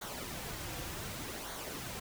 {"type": "noise with flanger", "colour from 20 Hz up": "pink", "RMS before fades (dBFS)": -42, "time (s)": [0.01, 2], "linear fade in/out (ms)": 10, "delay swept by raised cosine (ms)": [0.38, 4.78], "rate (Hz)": 0.66, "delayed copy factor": -0.55, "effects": []}